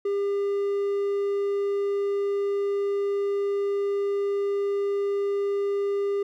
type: tone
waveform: triangle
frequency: 401.3 Hz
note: G4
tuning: 41 cents sharp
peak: -21 dBFS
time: 0.05-6.23 s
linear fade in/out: 5 ms
effects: none